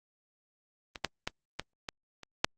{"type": "clicks", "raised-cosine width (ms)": 0.2, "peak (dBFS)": [-22, -10, -13, -15, -18, -28, -6], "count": 7, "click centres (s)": [0.958, 1.047, 1.275, 1.596, 1.888, 2.233, 2.445], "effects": ["Opus 32 kbps"]}